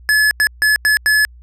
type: tone bursts at uneven times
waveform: square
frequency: 1714 Hz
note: A6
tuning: 46 cents flat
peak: -11 dBFS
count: 5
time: 0.09-0.31 / 0.4-0.47 / 0.62-0.76 / 0.85-0.97 / 1.06-1.25 s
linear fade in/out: 0 ms
effects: added 60 Hz sine -38 dBFS peak until 1.42 s + resampled to 32000 Hz